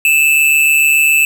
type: tone with amplitude modulation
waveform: square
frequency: 2637 Hz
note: E7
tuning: in tune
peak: -6 dBFS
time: 0.05-1.25 s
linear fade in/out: 2 ms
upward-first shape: sine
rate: 147 Hz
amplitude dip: 60%
effects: 7-bit